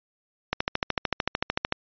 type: click train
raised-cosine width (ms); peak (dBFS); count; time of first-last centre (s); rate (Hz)
0.3; -7; 17; 0.53-1.724; 13.4
effects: resampled to 11025 Hz